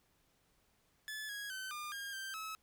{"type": "tone with pitch steps", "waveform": "sawtooth", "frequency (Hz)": [1727, 1655, 1531, 1205, 1617, 1569, 1293], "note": ["A6", "G#6", "G6", "D6", "G#6", "G6", "E6"], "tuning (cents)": [-33, -6, -41, 44, -47, 1, -34], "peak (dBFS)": -38, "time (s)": [1.08, 2.55], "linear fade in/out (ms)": 0, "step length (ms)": 210, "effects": ["pink hiss -74 dBFS RMS until 2.62 s"]}